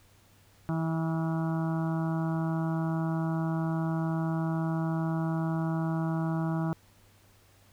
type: harmonic tone with a mistuned harmonic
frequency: 162.4 Hz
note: E3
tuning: 26 cents flat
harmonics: 1 / 2 / 4 / 5 / 6 / 7 / 8 / 9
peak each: -28 / -34 / -40 / -42 / -44 / -45 / -46 / -47 dBFS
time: 0.69-6.73 s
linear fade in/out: 0 ms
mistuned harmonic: 9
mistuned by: -32 cents
effects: added 98 Hz sine -62 dBFS peak until 7.72 s + pink hiss -62 dBFS RMS until 7.72 s